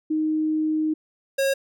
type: tone pair in turn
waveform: sine / square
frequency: 311.1 / 544 Hz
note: D#4 / C#5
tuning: 0 / -33 cents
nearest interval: minor seventh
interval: 967 cents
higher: second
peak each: -20 dBFS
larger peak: neither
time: 0.1-0.94 / 1.38-1.54 s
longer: first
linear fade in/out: 10 ms
effects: none